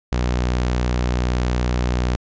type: tone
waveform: sawtooth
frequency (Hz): 61.3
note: B1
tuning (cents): -12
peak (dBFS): -14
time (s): 0.12-2.16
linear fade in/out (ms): 0
effects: resampled to 16000 Hz